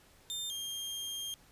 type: tone pair in turn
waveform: sawtooth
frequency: 3600 / 3207 Hz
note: A7 / G7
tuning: +39 / +39 cents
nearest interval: major second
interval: 200 cents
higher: first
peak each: -33 / -34 dBFS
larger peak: first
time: 0.3-0.5 / 0.5-1.34 s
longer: second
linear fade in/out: 0 ms
effects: pink hiss -62 dBFS RMS until 1.51 s + resampled to 32000 Hz